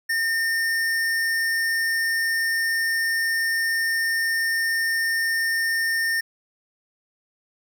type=tone with hard clipping; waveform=sine; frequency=1817 Hz; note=A#6; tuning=45 cents flat; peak=-22 dBFS; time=0.09-6.21 s; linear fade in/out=10 ms; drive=17 dB; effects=none

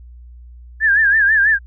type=tone with vibrato; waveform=sine; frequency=1687 Hz; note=G#6; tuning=27 cents sharp; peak=-10 dBFS; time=0.8-1.59 s; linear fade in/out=50 ms; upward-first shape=sine; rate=6.1 Hz; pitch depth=110 cents each way; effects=added 60 Hz sine -36 dBFS peak until 1.66 s

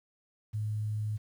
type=tone; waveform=sine; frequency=106.7 Hz; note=G#2; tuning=47 cents sharp; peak=-30 dBFS; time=0.53-1.18 s; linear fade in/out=20 ms; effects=10-bit

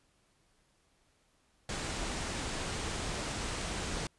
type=low-pass noise; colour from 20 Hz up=pink; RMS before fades=-37 dBFS; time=1.69-4.07 s; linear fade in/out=2 ms; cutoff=9400 Hz; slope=48 dB/octave; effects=pink hiss -71 dBFS RMS until 4.18 s + resampled to 24000 Hz

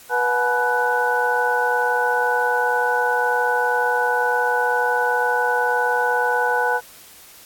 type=tone cluster; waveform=sine; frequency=489 / 729 / 851 / 981 / 1488 Hz; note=B4 / F#5 / G#5 / B5 / F#6; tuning=-17 / -26 / +42 / -12 / +9 cents; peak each=-23 / -27 / -22 / -27 / -21 dBFS; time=0.09-6.81 s; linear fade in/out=50 ms; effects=white hiss -45 dBFS RMS until 7.45 s + AAC 64 kbps

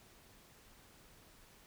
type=silence; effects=pink hiss -62 dBFS RMS until 1.66 s

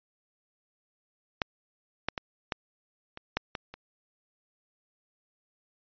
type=clicks; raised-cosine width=0.3 ms; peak=-10 / -11 / -16 / -13 / -24 / -10 / -17 / -26 dBFS; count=8; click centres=1.418 / 2.086 / 2.178 / 2.522 / 3.174 / 3.37 / 3.552 / 3.74 s; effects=resampled to 11025 Hz

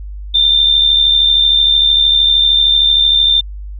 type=tone with amplitude modulation; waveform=sine; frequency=3587 Hz; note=A7; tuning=33 cents sharp; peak=-5 dBFS; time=0.34-3.41 s; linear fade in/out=10 ms; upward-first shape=sine; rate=73.1 Hz; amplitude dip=55%; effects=added 50 Hz sine -24 dBFS peak until 3.79 s

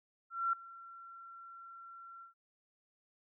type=tone with ADSR envelope; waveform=sine; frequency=1361 Hz; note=F6; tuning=45 cents flat; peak=-28 dBFS; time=0.3-2.34 s; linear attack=230 ms; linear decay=4 ms; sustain=-21 dB; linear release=120 ms; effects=none

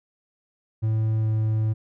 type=tone with pitch glide; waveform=triangle; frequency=110 to 109.3 Hz; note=A2 to A2; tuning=0 to -11 cents; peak=-18 dBFS; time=0.82-1.74 s; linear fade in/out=20 ms; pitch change=-11 cents; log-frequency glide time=1.21-1.26 s; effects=none

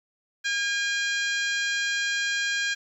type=harmonic tone with a mistuned harmonic; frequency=810 Hz; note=G#5; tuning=43 cents flat; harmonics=2 / 3 / 4 / 5 / 6 / 7 / 8 / 9; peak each=-26 / -33 / -33 / -35 / -40 / -39 / -43 / -40 dBFS; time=0.44-2.75 s; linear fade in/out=20 ms; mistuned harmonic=5; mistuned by=+18 cents; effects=10-bit

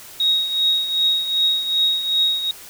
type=tone with tremolo; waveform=sine; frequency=3772 Hz; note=A#7; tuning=20 cents sharp; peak=-13 dBFS; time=0.2-2.51 s; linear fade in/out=2 ms; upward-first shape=triangle; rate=2.6 Hz; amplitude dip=70%; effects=white hiss -40 dBFS RMS until 2.69 s

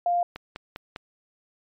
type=tone; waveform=sine; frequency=700 Hz; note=F5; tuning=4 cents sharp; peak=-20 dBFS; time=0.06-0.23 s; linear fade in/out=2 ms
type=click train; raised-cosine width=0.3 ms; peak=-19 dBFS; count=4; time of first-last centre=0.36-0.961 s; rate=4.99 Hz
effects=MP3 96 kbps

